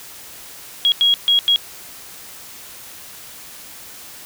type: tone bursts at uneven times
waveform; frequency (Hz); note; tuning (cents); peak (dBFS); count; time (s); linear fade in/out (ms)
sine; 3300; G#7; -12; -11; 4; 0.85-0.92 / 1.01-1.14 / 1.28-1.39 / 1.48-1.56; 0
effects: white hiss -38 dBFS RMS until 4.25 s